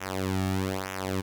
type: tone with flanger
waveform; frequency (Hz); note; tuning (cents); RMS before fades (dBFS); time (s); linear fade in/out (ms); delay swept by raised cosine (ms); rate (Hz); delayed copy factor
sawtooth; 94.9; F#2; +44; -30; 0-1.22; 20; 0.22 to 2.02; 1.1; -0.9
effects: none